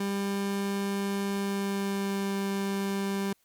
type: tone with pitch glide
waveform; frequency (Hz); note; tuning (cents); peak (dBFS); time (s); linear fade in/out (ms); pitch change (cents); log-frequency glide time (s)
30% pulse; 198.7 to 197.1; G3 to G3; +24 to +10; -25; 0-3.33; 5; -14; 1.32-2.33
effects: white hiss -69 dBFS RMS until 3.44 s + MP3 96 kbps